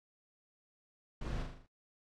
brown noise with echo, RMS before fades -39 dBFS, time 1.21-1.43 s, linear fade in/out 5 ms, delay 39 ms, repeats 6, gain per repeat -4 dB, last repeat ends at 1.664 s, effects low-pass 6000 Hz 12 dB/octave + AAC 48 kbps

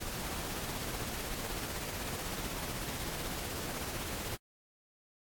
pink noise with tremolo, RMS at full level -38 dBFS, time 0-4.37 s, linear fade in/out 20 ms, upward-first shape sine, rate 16 Hz, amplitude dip 25%, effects AAC 64 kbps

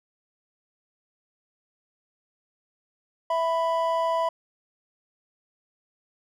triangle tone pair together, 659.3 / 992.1 Hz, E5 / B5, 0 / +8 cents, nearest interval perfect fifth, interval 708 cents, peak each -23 dBFS, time 3.3-4.29 s, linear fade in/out 5 ms, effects none

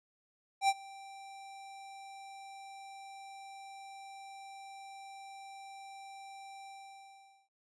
square tone with ADSR envelope, 784 Hz, G5, in tune, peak -24 dBFS, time 0.61-7.49 s, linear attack 76 ms, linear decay 45 ms, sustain -24 dB, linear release 820 ms, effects resampled to 22050 Hz

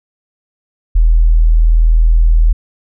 sine tone, 40.5 Hz, E1, 30 cents flat, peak -5 dBFS, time 0.95-2.53 s, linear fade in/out 10 ms, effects none

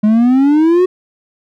triangle exponential sweep, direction up, 207.7 to 374.1 Hz, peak -5 dBFS, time 0.03-0.86 s, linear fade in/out 10 ms, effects none

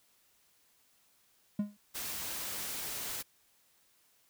triangle tone with exponential decay, 206.3 Hz, G#3, 11 cents flat, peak -24 dBFS, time 1.59-1.77 s, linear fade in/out 5 ms, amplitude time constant 38 ms
white noise, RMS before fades -39 dBFS, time 1.94-3.23 s, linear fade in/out 20 ms
effects white hiss -69 dBFS RMS until 4.29 s

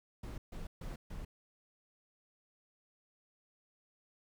brown noise bursts, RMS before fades -43 dBFS, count 4, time 0.23-1.25 s, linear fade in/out 5 ms, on 150 ms, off 140 ms, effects none

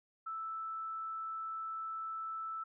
sine tone, 1318 Hz, E6, 1 cent flat, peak -38 dBFS, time 0.26-2.64 s, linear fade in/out 10 ms, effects none

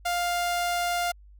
sawtooth tone, 701 Hz, F5, 6 cents sharp, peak -21 dBFS, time 0.05-1.12 s, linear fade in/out 10 ms, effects added 50 Hz sine -48 dBFS peak until 1.39 s

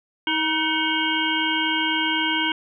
harmonic tone with a mistuned harmonic, 317.2 Hz, D#4, 33 cents sharp, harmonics 1 / 3 / 5 / 7 / 9 / 10, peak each -27 / -27 / -27 / -27 / -27 / -27 dBFS, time 0.27-2.52 s, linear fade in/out 2 ms, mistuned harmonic 5, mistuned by -65 cents, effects none

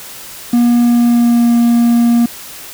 triangle tone with pitch glide, 239.2 to 236 Hz, A#3 to A#3, +45 to +22 cents, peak -5 dBFS, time 0.53-2.26 s, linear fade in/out 5 ms, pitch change -23 cents, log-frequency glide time 0.81-1.54 s, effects white hiss -31 dBFS RMS until 2.73 s

